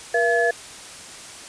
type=tone cluster; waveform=sine; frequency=475.5 / 680 / 1713 Hz; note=A#4 / F5 / A6; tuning=+34 / -46 / -47 cents; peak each=-21 dBFS; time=0.14-0.51 s; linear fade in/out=5 ms; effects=white hiss -39 dBFS RMS until 1.48 s + resampled to 22050 Hz